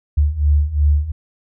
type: beating tone pair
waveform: sine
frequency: 72 / 74.8 Hz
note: D2 / D2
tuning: -34 / +32 cents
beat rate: 2.8 Hz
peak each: -17 / -14 dBFS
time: 0.17-1.12 s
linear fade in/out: 10 ms
effects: none